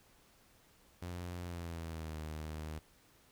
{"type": "tone with pitch glide", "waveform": "sawtooth", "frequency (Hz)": [88.2, 77.67], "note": ["F2", "D#2"], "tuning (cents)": [18, -2], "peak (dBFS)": -37, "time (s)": [1.02, 2.79], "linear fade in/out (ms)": 5, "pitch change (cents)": -220, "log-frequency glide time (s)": [1.42, 2.18], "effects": ["pink hiss -66 dBFS RMS until 3.31 s"]}